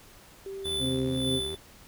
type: tone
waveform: sine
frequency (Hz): 389.7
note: G4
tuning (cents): -10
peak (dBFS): -35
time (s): 0.46-1.55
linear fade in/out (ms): 2
type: tone with tremolo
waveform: square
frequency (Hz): 3503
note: A7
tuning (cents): -8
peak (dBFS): -29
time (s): 0.64-1.57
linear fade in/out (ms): 20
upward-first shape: sine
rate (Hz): 1.8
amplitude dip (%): 85
type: tone with vibrato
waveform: sawtooth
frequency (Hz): 74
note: D2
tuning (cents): +14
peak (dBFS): -35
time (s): 0.65-1.55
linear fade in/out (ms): 0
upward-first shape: sine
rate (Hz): 4.8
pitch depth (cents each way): 190
type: harmonic tone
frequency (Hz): 130.81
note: C3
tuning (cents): 0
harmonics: 1 / 2 / 3 / 4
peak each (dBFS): -32 / -29 / -38 / -37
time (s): 0.79-1.41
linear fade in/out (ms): 50
effects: pink hiss -53 dBFS RMS until 1.87 s